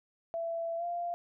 sine tone with pitch glide, 668 to 694 Hz, E5 to F5, +23 to -11 cents, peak -32 dBFS, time 0.34-1.14 s, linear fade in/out 0 ms, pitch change +66 cents, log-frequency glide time 0.77-0.84 s, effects none

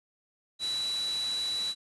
sine tone in noise, 3940 Hz, B7, 5 cents flat, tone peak -29 dBFS, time 0.59-1.75 s, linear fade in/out 50 ms, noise white, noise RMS -40 dBFS, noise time 0.59-1.75 s, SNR +8 dB, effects resampled to 24000 Hz

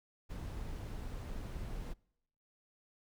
brown noise, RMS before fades -42 dBFS, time 0.29-1.94 s, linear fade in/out 20 ms, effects noise-tail reverb RT60 0.8 s tail -26 dB re dry

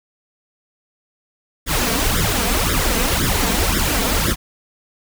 pink noise with flanger, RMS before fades -18 dBFS, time 1.66-4.36 s, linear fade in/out 50 ms, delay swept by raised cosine 0.56 to 4.46 ms, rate 1.9 Hz, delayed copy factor +0.95, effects none

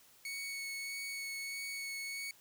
sawtooth tone with vibrato, 2217 Hz, C#7, in tune, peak -36 dBFS, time 0.25-2.31 s, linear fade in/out 2 ms, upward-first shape sine, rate 1.6 Hz, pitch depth 10 cents each way, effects white hiss -63 dBFS RMS until 2.4 s

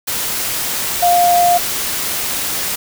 sine tone in noise, 703 Hz, F5, 11 cents sharp, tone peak -9 dBFS, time 1.02-1.58 s, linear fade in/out 10 ms, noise white, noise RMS -20 dBFS, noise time 0.07-2.76 s, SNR +8 dB, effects none

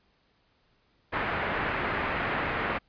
white low-pass noise, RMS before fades -30 dBFS, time 1.12-2.79 s, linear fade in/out 20 ms, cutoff 2100 Hz, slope 24 dB/octave, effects pink hiss -68 dBFS RMS until 2.88 s + resampled to 11025 Hz

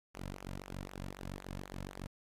sawtooth tone with flanger, 47.15 Hz, F#1, 33 cents sharp, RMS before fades -45 dBFS, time 0.14-2.07 s, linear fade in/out 10 ms, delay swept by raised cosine 0.2 to 2.7 ms, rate 3.9 Hz, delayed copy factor -0.85, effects resampled to 32000 Hz + 11-bit

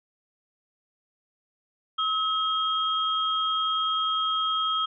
sine tone pair together, 1284 / 3235 Hz, E6 / G#7, -46 / -46 cents, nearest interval octave + major third, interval 1600 cents, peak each -25 / -27 dBFS, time 1.98-4.86 s, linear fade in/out 10 ms, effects none

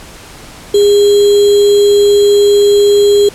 sine tone with sample-and-hold, 407.9 Hz, G#4, 31 cents flat, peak -4 dBFS, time 0.74-3.29 s, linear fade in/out 5 ms, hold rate 3675 Hz, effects pink hiss -33 dBFS RMS until 3.34 s + low-pass 11000 Hz 12 dB/octave

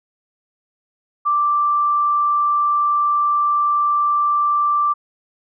sine tone, 1174.7 Hz, D6, in tune, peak -14 dBFS, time 1.25-4.94 s, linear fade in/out 20 ms, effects none

